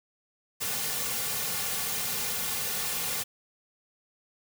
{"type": "noise with comb filter", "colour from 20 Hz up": "white", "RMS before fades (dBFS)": -31, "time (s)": [0.6, 3.24], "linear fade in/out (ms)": 20, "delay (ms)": 3.1, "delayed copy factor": -0.85, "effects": []}